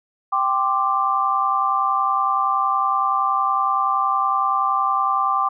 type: chord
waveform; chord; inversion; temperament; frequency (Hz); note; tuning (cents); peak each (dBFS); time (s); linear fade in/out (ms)
sine; G suspended fourth; none; just; 784 / 1045.3 / 1176; G5 / C6 / D6; 0 / -2 / +2; -23 / -23 / -19; 0.32-5.49; 10
effects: none